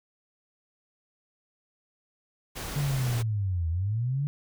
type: noise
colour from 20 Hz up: pink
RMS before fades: -36 dBFS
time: 2.55-3.23 s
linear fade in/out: 20 ms
type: linear two-way sweep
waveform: sine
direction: down then up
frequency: 147.8 to 79.7 to 147.8 Hz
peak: -25 dBFS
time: 2.76-4.27 s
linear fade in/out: 0 ms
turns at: 3.69 s
effects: none